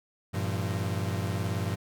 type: chord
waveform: 40% pulse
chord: E diminished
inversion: first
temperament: equal with one note detuned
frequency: 98 / 116.54 / 169.06 Hz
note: G2 / Bb2 / E3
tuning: 0 / 0 / +44 cents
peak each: -30 / -33 / -34 dBFS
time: 0.33-1.76 s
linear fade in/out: 20 ms
effects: none